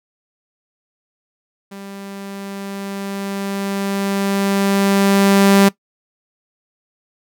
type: tone with level ramp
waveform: sawtooth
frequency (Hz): 197.5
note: G3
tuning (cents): +13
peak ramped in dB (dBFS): -28 to -4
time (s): 1.71-5.69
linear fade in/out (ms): 10
effects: noise-tail reverb RT60 0.1 s tail -19 dB re dry